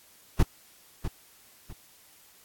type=noise with echo; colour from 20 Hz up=brown; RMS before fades=-18 dBFS; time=0.39-0.43 s; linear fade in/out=5 ms; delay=650 ms; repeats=2; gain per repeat=-11 dB; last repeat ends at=1.73 s; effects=white hiss -57 dBFS RMS until 2.44 s + AAC 64 kbps